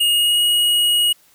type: tone with pitch glide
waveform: square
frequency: 2859 to 2894 Hz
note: F7 to F#7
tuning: +40 to -39 cents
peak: -14 dBFS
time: 0-1.13 s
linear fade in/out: 10 ms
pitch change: +21 cents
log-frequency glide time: 0.1-0.43 s
effects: white hiss -54 dBFS RMS until 1.34 s